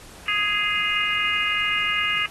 harmonic tone with a mistuned harmonic, 415.9 Hz, G#4, 2 cents sharp, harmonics 3 / 4 / 5 / 6 / 7, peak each -29 / -30 / -25 / -27 / -26 dBFS, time 0.28-2.26 s, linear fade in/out 2 ms, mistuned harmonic 7, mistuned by -39 cents, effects pink hiss -45 dBFS RMS until 2.3 s + AAC 32 kbps

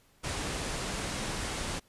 pink low-pass noise, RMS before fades -35 dBFS, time 0.23-1.8 s, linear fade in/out 20 ms, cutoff 10000 Hz, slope 48 dB/octave, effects pink hiss -65 dBFS RMS until 1.88 s + resampled to 32000 Hz

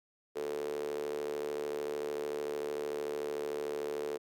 sawtooth tone with high-pass filter, 73.42 Hz, D2, in tune, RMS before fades -37 dBFS, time 0.35-4.18 s, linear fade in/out 20 ms, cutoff 420 Hz, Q 9.4, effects none

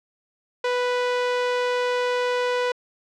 sawtooth tone, 493.9 Hz, B4, in tune, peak -17 dBFS, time 0.64-2.72 s, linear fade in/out 5 ms, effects low-pass 4000 Hz 12 dB/octave

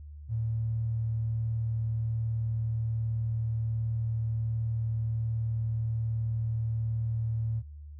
triangle tone with tanh clipping, 112.7 Hz, A2, 42 cents sharp, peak -27 dBFS, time 0.28-7.63 s, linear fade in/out 50 ms, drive 3 dB, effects added 74 Hz sine -42 dBFS peak until 7.99 s

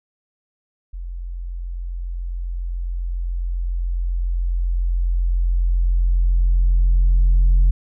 sine tone with level ramp, 43.65 Hz, F1, in tune, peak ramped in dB -27 to -8 dBFS, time 0.93-7.71 s, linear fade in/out 10 ms, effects tanh soft clip ceiling -9 dBFS

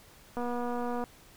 click train, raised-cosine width 1 ms, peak -22 dBFS, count 163, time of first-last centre 0.37-1.039 s, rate 242 Hz, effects pink hiss -56 dBFS RMS until 1.36 s

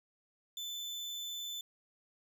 35% pulse tone, 3517 Hz, A7, 1 cent flat, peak -37 dBFS, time 0.57-1.61 s, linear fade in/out 2 ms, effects 12-bit

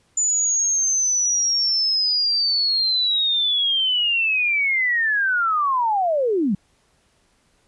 sine linear sweep, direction down, 7040 to 174.61 Hz, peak -17 dBFS, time 0.17-6.55 s, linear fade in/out 5 ms, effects pink hiss -62 dBFS RMS until 7.67 s + resampled to 24000 Hz

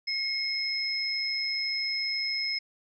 sine tone pair together, 2164 / 5147 Hz, C#7 / E8, -42 / -42 cents, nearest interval octave + minor third, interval 1500 cents, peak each -32 / -29 dBFS, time 0.07-2.59 s, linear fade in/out 10 ms, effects none

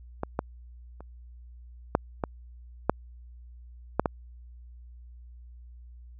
clicks, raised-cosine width 1 ms, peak -15 / -12 / -30 / -6 / -13 / -6 / -7 / -10 dBFS, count 8, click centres 0.234 / 0.391 / 1.006 / 1.951 / 2.238 / 2.896 / 3.996 / 4.058 s, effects added 60 Hz sine -45 dBFS peak until 6.19 s

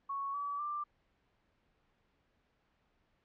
sine tone with pitch steps, 1108.7 / 1145.1 / 1182.8 Hz, C#6 / D6 / D6, 0 / -44 / +12 cents, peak -35 dBFS, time 0.09-0.84 s, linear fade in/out 10 ms, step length 250 ms, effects pink hiss -75 dBFS RMS until 3.24 s + low-pass 3000 Hz 12 dB/octave

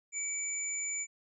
sine tone pair together, 2293 / 7028 Hz, D7 / A8, -42 / -3 cents, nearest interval octave + perfect fifth, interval 1939 cents, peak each -39 / -34 dBFS, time 0.12-1.07 s, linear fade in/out 50 ms, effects none

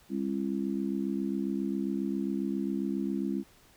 harmonic tone, 67.4 Hz, C#2, 48 cents flat, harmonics 3 / 4 / 5, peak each -32 / -33 / -35 dBFS, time 0.09-3.44 s, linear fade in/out 50 ms, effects pink hiss -60 dBFS RMS until 3.76 s

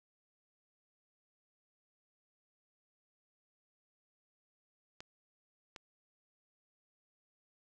clicks, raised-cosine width 0.2 ms, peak -29 dBFS, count 2, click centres 5.005 / 5.762 s, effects none

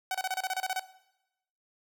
sawtooth tone bursts, 753 Hz, F#5, 30 cents sharp, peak -25 dBFS, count 11, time 0.11-0.796 s, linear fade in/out 2 ms, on 36 ms, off 29 ms, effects noise-tail reverb RT60 0.9 s tail -17 dB re dry

